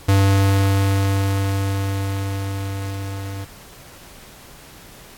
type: tone with level ramp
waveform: square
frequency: 98 Hz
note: G2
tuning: in tune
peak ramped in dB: -12 to -28 dBFS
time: 0.08-3.45 s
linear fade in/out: 10 ms
effects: pink hiss -43 dBFS RMS until 5.17 s + AAC 64 kbps